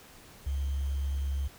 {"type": "tone with sample-and-hold", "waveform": "sine", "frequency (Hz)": 69.3, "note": "C#2", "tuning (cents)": 0, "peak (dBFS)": -28, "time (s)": [0.46, 1.48], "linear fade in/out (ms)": 10, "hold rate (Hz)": 3150, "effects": ["pink hiss -53 dBFS RMS until 1.58 s"]}